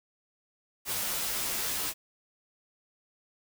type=noise with comb filter; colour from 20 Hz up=white; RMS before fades=-32 dBFS; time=0.85-1.94 s; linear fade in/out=50 ms; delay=12 ms; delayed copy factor=-0.65; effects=none